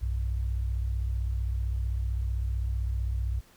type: tone pair together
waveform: sine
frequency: 61.39 / 97 Hz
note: B1 / G2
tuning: -10 / -18 cents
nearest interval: minor sixth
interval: 792 cents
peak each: -27 / -34 dBFS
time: 0.01-3.41 s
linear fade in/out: 20 ms
effects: pink hiss -59 dBFS RMS until 3.56 s